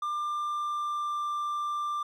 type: tone with pitch glide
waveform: triangle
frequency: 1194 to 1184.4 Hz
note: D6 to D6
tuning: +28 to +14 cents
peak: -27 dBFS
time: 0.02-2.03 s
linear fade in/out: 5 ms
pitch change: -14 cents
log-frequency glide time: 0.13-1.27 s
effects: none